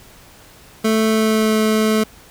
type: tone with pitch glide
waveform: 25% pulse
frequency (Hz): 220 to 217.3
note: A3 to A3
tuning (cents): 0 to -21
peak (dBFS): -10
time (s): 0.84-2.04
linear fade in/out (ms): 10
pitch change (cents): -21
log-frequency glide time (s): 1.06-1.56
effects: pink hiss -45 dBFS RMS until 2.3 s